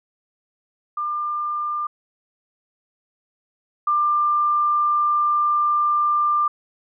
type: tone pair in turn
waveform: sine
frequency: 1197 / 1191.5 Hz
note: D6 / D6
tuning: +33 / +25 cents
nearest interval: unison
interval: 8 cents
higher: first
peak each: -22 / -16 dBFS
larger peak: second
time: 0.97-1.87 / 3.87-6.48 s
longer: second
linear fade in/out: 5 ms
effects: none